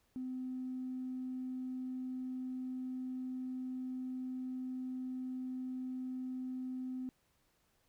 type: tone with tanh clipping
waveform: triangle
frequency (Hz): 256.2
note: C4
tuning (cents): -36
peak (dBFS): -38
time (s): 0.16-7.09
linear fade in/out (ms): 0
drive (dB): 4
effects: pink hiss -75 dBFS RMS until 7.88 s